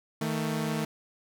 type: tone pair together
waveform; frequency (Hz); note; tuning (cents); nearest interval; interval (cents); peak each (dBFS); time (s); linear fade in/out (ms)
sawtooth; 157.5 / 222.9; D#3 / A3; +21 / +23; tritone; 602; -27; 0.21-0.85; 5
effects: none